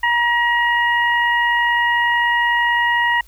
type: harmonic tone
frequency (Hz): 951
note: A#5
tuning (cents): +34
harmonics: 1 / 2 / 3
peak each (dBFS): -18 / -16 / -27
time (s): 0.03-3.21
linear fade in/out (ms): 5
effects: added 50 Hz sine -45 dBFS peak until 3.27 s + white hiss -53 dBFS RMS until 3.27 s